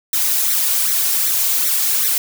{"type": "noise with flanger", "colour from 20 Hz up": "blue", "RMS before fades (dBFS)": -17, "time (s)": [0.13, 2.18], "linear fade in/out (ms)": 2, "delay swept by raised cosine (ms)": [0.51, 2.81], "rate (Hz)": 2.6, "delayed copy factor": 0.75, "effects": []}